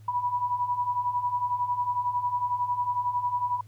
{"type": "beating tone pair", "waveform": "sine", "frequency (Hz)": [972, 983], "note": ["B5", "B5"], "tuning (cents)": [-28, -8], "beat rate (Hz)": 11, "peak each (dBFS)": [-31, -26], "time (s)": [0.08, 3.61], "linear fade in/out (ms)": 5, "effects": ["added 106 Hz sine -46 dBFS peak until 3.67 s", "pink hiss -64 dBFS RMS until 3.67 s"]}